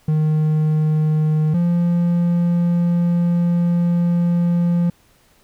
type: tone pair in turn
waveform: triangle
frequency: 154.6 / 172.93 Hz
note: D#3 / F3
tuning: -11 / -17 cents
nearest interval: major second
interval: 194 cents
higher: second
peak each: -12 dBFS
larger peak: neither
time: 0.08-1.54 / 1.54-4.9 s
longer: second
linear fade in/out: 5 ms
effects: pink hiss -56 dBFS RMS until 5.43 s